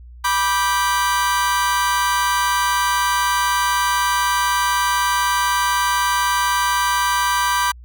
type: chord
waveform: 40% pulse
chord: G major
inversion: first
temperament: just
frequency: 980 / 1176 / 1568 Hz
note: B5 / D6 / G6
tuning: -14 / +2 / 0 cents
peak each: -18 / -21 / -22 dBFS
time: 0.24-7.72 s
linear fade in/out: 10 ms
effects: added 60 Hz sine -37 dBFS peak until 7.84 s